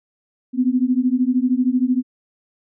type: beating tone pair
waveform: sine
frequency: 246.4 / 259.4 Hz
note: B3 / C4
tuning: -4 / -15 cents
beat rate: 13 Hz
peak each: -18 dBFS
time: 0.53-2.03 s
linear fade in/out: 50 ms
effects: none